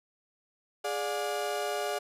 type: chord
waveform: 35% pulse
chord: D diminished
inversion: second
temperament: equal with one note detuned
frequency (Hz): 415.3 / 587.3 / 715.6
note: Ab4 / D5 / F5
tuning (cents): 0 / 0 / +42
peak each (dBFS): -33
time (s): 0.84-1.99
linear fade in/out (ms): 10
effects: resampled to 32000 Hz